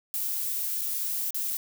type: noise with dropouts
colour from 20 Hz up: violet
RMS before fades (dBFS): -30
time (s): 0.14-1.57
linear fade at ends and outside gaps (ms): 0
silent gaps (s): 0.812-0.816 / 1.306-1.345
effects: none